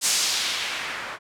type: noise with low-pass filter sweep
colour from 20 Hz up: blue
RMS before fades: -26 dBFS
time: 0.01-1.19 s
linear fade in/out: 50 ms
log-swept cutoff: 7700 to 1300 Hz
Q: 1.2
effects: none